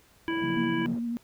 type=band-pass noise; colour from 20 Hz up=pink; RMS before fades=-45 dBFS; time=0.28-0.99 s; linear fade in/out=2 ms; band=150 to 520 Hz; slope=12 dB/octave
type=harmonic tone; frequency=329.6 Hz; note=E4; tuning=in tune; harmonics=1 / 3 / 5 / 7 / 9; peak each=-28 / -36 / -35 / -39 / -41 dBFS; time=0.28-0.86 s; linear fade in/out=0 ms
type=chord; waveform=sine; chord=Gb major seventh; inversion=second; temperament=equal; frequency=138.59 / 174.61 / 185 / 233.1 Hz; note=Db3 / F3 / Gb3 / Bb3; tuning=0 / 0 / 0 / 0 cents; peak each=-37 / -35 / -38 / -37 dBFS; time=0.42-0.95 s; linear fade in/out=5 ms
type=tone with vibrato; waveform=sine; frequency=235.2 Hz; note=A#3; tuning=16 cents sharp; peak=-28 dBFS; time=0.57-1.17 s; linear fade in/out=0 ms; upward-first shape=sine; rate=11 Hz; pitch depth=23 cents each way
effects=pink hiss -60 dBFS RMS until 1.23 s